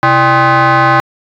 sine tone with frequency modulation, 130.81 Hz, C3, in tune, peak -3 dBFS, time 0.03-1 s, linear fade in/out 0 ms, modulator 462 Hz, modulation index 3.2, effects tanh soft clip ceiling -5 dBFS

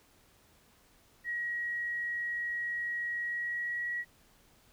sine tone with pitch glide, 1903 to 1919.6 Hz, A#6 to B6, +35 to -50 cents, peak -32 dBFS, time 1.24-4.05 s, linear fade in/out 50 ms, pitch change +15 cents, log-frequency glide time 3.21-3.93 s, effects pink hiss -64 dBFS RMS until 4.72 s

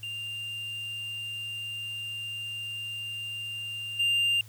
triangle tone with level steps, 2794 Hz, F7, in tune, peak -32 / -21 dBFS, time 0.03-4.41 s, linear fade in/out 2 ms, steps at 3.99 s, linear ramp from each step 10 ms, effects added 108 Hz sine -47 dBFS peak until 4.48 s + white hiss -56 dBFS RMS until 4.48 s

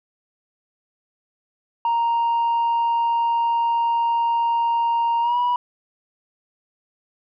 sine tone with pitch glide, 932.3 to 974.7 Hz, A#5 to B5, 0 to -23 cents, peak -15 dBFS, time 1.85-5.56 s, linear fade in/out 2 ms, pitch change +77 cents, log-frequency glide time 5.21-5.38 s, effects tanh soft clip ceiling -16 dBFS

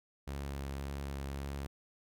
sawtooth tone with vibrato, 69.3 Hz, C#2, in tune, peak -34 dBFS, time 0.27-1.67 s, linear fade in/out 10 ms, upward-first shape triangle, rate 1.8 Hz, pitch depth 17 cents each way, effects none

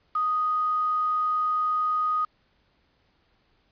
sine tone with quantisation, 1244.5 Hz, D#6, in tune, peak -22 dBFS, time 0.15-2.25 s, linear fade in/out 5 ms, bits 7, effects pink hiss -67 dBFS RMS until 3.71 s + resampled to 11025 Hz

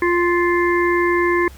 harmonic tone, 349.2 Hz, F4, in tune, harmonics 1 / 3 / 5 / 6, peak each -16 / -21 / -23 / -24 dBFS, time 0.02-1.48 s, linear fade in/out 2 ms, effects added 67 Hz sine -39 dBFS peak until 1.57 s + pink hiss -46 dBFS RMS until 1.57 s

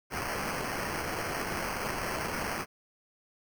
white noise with sample-and-hold, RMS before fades -34 dBFS, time 0.1-2.66 s, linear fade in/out 50 ms, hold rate 3675 Hz, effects none

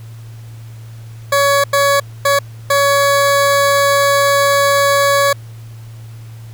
20% pulse tone bursts at uneven times, 562 Hz, C#5, 24 cents sharp, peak -5 dBFS, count 4, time 1.32-1.64 / 1.73-2 / 2.25-2.39 / 2.7-5.33 s, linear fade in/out 5 ms, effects added 113 Hz sine -30 dBFS peak until 6.53 s + pink hiss -46 dBFS RMS until 6.53 s

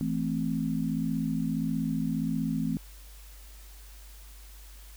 sine chord, A minor, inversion second, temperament equal, 164.81 / 220 / 261.6 Hz, E3 / A3 / C4, 0 / 0 / 0 cents, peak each -31 dBFS, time 0.01-2.77 s, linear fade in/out 0 ms, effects added 50 Hz sine -46 dBFS peak until 4.96 s + white hiss -54 dBFS RMS until 4.96 s

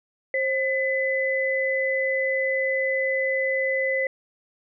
sine tone pair together, 532 / 2009 Hz, C5 / B6, +29 / +29 cents, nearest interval octave + major seventh, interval 2300 cents, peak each -24 dBFS, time 0.34-4.07 s, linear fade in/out 2 ms, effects none

